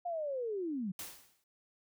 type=linear sweep; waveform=sine; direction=down; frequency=717 to 174.61 Hz; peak=-34 dBFS; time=0.05-0.92 s; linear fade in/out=10 ms
type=noise with exponential decay; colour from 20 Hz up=white; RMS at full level=-40 dBFS; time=0.99-1.44 s; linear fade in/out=2 ms; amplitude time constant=96 ms
effects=none